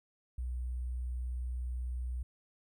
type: tone with sample-and-hold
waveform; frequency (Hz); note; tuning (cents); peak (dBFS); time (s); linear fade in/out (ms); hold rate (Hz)
sine; 61.8; B1; +2; -34; 0.38-2.23; 5; 8820
effects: none